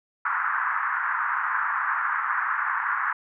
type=band-pass noise; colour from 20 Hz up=white; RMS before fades=-26 dBFS; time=0.25-3.13 s; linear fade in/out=5 ms; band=980 to 1700 Hz; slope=48 dB/octave; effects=none